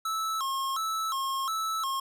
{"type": "tone with vibrato", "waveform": "square", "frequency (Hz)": 1188, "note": "D6", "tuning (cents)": 20, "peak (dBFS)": -29, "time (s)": [0.05, 2], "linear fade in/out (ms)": 5, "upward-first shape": "square", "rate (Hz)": 1.4, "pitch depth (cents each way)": 170, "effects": []}